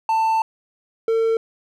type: tone pair in turn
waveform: triangle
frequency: 890 / 451.6 Hz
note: A5 / A4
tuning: +20 / +45 cents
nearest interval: octave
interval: 1175 cents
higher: first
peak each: -14 dBFS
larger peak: neither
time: 0.09-0.42 / 1.08-1.37 s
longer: first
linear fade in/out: 2 ms
effects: none